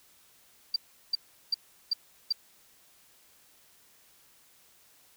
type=tone bursts; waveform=sine; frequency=4699 Hz; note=D8; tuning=in tune; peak=-22 dBFS; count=5; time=0.74-2.325 s; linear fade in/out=5 ms; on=21 ms; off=370 ms; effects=tanh soft clip ceiling -18 dBFS + white hiss -61 dBFS RMS until 5.16 s